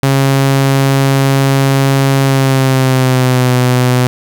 sawtooth tone with pitch glide, 136.3 to 125.71 Hz, C#3 to B2, -29 to +31 cents, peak -4 dBFS, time 0.03-4.07 s, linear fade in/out 0 ms, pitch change -140 cents, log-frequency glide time 2.21-3.54 s, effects 7-bit

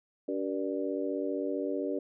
harmonic tone with a mistuned harmonic, 95.5 Hz, G2, 45 cents flat, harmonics 3 / 4 / 5 / 6, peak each -34 / -35 / -36 / -37 dBFS, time 0.28-1.99 s, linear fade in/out 5 ms, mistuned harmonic 6, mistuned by +48 cents, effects none

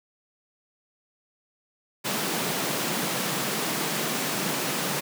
pink high-pass noise, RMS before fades -28 dBFS, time 2.04-5.01 s, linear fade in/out 20 ms, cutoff 140 Hz, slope 48 dB/octave, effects none

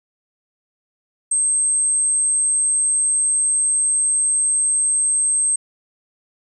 sine tone, 8350 Hz, C9, 5 cents flat, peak -15 dBFS, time 1.31-5.56 s, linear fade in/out 5 ms, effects none

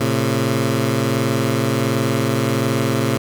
15% pulse tone pair together, 112.93 / 134.3 Hz, A2 / C3, +46 / +46 cents, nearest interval minor third, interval 300 cents, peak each -13 dBFS, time 0-3.18 s, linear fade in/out 10 ms, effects none

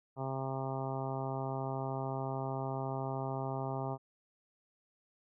harmonic tone, 133.6 Hz, C3, 36 cents sharp, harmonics 1 / 2 / 3 / 4 / 5 / 6 / 7 / 8 / 9, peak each -38 / -44 / -43 / -47 / -42 / -43 / -45 / -50 / -49 dBFS, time 0.16-3.98 s, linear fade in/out 50 ms, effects none

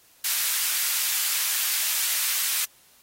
white high-pass noise, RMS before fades -25 dBFS, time 0.24-2.65 s, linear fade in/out 5 ms, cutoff 1600 Hz, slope 12 dB/octave, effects white hiss -57 dBFS RMS until 3.02 s + AAC 48 kbps

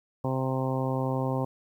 harmonic tone, 131.3 Hz, C3, 6 cents sharp, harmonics 1 / 2 / 3 / 4 / 5 / 6 / 7 / 8, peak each -29 / -32 / -36 / -33 / -39 / -38 / -37 / -40 dBFS, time 0.24-1.45 s, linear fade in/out 5 ms, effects 10-bit

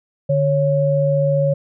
sine tone pair together, 147.57 / 553 Hz, D3 / C#5, +9 / -4 cents, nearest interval octave + major seventh, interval 2287 cents, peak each -17 / -16 dBFS, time 0.29-1.54 s, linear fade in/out 10 ms, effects none

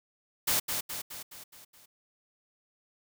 white noise with echo, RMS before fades -27 dBFS, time 0.47-0.6 s, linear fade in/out 10 ms, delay 210 ms, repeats 6, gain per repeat -5 dB, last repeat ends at 1.86 s, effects none

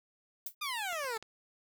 violet noise with exponential decay, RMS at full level -33 dBFS, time 0.46-0.55 s, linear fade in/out 5 ms, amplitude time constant 18 ms
15% pulse exponential sweep, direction down, 1244.5 to 426.4 Hz, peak -28 dBFS, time 0.61-1.18 s, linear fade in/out 10 ms
clicks, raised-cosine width 0.2 ms, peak -30 dBFS, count 4, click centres 0.928 / 1.045 / 1.171 / 1.226 s
effects none

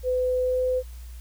sine tone with pitch glide, 505 to 508.2 Hz, B4 to B4, +39 to +49 cents, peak -21 dBFS, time 0.03-0.83 s, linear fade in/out 50 ms, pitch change +10 cents, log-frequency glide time 0.42-0.62 s, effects added 60 Hz sine -37 dBFS peak until 1.2 s + white hiss -54 dBFS RMS until 1.2 s

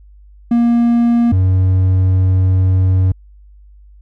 triangle tone pair in turn, 235.9 / 93.39 Hz, A#3 / F#2, +21 / +17 cents, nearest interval octave + major third, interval 1604 cents, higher first, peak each -7 dBFS, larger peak neither, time 0.51-1.32 / 1.32-3.12 s, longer second, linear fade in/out 5 ms, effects added 50 Hz sine -39 dBFS peak until 4.01 s

